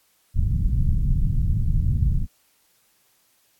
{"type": "low-pass noise", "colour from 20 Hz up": "pink", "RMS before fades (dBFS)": -20, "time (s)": [0.34, 2.27], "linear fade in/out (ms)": 50, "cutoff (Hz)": 150, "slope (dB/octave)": 24, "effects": ["white hiss -63 dBFS RMS until 3.59 s", "AAC 64 kbps"]}